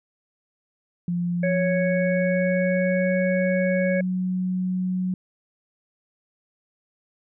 sine tone with pitch glide, 174.61 to 184.03 Hz, F3 to F#3, 0 to -9 cents, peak -22 dBFS, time 1.08-5.14 s, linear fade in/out 2 ms, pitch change +91 cents, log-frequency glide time 1.47-3.15 s
harmonic tone, 554.4 Hz, C#5, in tune, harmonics 1 / 3 / 4, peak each -22 / -31 / -32 dBFS, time 1.43-4.01 s, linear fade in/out 5 ms
effects none

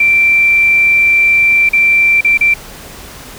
sine tone with dropouts, 2349 Hz, D7, in tune, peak -6 dBFS, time 0-2.54 s, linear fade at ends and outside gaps 5 ms, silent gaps 1.691-1.732 / 2.209-2.246 / 2.375-2.409 s, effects pink hiss -32 dBFS RMS until 3.38 s

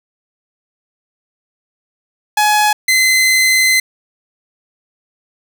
sawtooth tone pair in turn, 843 / 2052 Hz, G#5 / C7, +26 / -34 cents, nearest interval octave + minor third, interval 1540 cents, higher second, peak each -6 / -6 dBFS, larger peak neither, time 2.37-2.73 / 2.88-3.8 s, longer second, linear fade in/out 5 ms, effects 8-bit

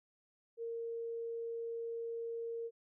sine tone, 462 Hz, A#4, 16 cents flat, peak -38 dBFS, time 0.57-2.71 s, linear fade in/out 50 ms, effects none

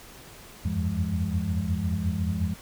sine tone cluster, 82.9 / 88.5 / 96.9 / 170.6 / 206.3 Hz, E2 / F2 / G2 / F3 / G#3, +10 / +23 / -20 / -40 / -11 cents, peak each -31 dBFS, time 0.65-2.54 s, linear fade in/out 5 ms, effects pink hiss -47 dBFS RMS until 2.61 s

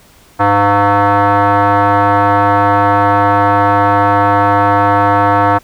sine tone with frequency modulation, 102.6 Hz, G#2, 21 cents flat, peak -6 dBFS, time 0.39-5.59 s, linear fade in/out 20 ms, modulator 405 Hz, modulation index 3.1, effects tanh soft clip ceiling -3 dBFS + pink hiss -45 dBFS RMS until 5.63 s

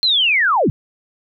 sine linear sweep, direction down, 4219 to 93 Hz, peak -12 dBFS, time 0.03-0.7 s, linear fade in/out 0 ms, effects none

